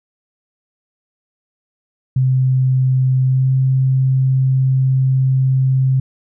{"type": "tone with pitch glide", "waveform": "sine", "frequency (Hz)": [130, 131.74], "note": ["C3", "C3"], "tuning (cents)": [-11, 12], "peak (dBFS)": -11, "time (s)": [2.16, 6], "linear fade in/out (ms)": 5, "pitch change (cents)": 23, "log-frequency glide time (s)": [3.24, 3.52], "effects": []}